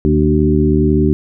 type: harmonic tone with a mistuned harmonic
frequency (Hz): 76.1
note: D#2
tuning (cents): -38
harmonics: 1 / 2 / 3 / 4 / 5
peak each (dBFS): -16 / -16 / -16 / -16 / -16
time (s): 0.05-1.13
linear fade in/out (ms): 0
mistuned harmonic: 4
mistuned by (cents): -33
effects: none